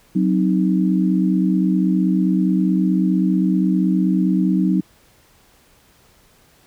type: chord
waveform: sine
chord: C diminished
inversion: second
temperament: equal with one note detuned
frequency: 186.07 / 261.6 / 311.1 Hz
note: Gb3 / C4 / Eb4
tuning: +10 / 0 / 0 cents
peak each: -16 / -22 / -20 dBFS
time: 0.15-4.81 s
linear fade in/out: 10 ms
effects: pink hiss -54 dBFS RMS until 6.66 s